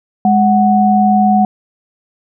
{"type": "tone pair together", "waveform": "sine", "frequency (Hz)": [207.5, 741], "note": ["G#3", "F#5"], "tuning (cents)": [-1, 2], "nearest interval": "octave + minor seventh", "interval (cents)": 2203, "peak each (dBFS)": -10, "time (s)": [0.25, 1.45], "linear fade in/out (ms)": 2, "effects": []}